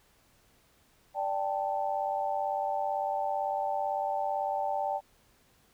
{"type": "chord", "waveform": "sine", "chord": "D suspended fourth", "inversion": "none", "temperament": "just", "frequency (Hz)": [587.3, 783.1, 881], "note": ["D5", "G5", "A5"], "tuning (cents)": [0, -2, 2], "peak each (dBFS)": [-34, -31, -34], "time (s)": [1.14, 5.01], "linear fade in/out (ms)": 50, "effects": ["pink hiss -65 dBFS RMS until 5.73 s"]}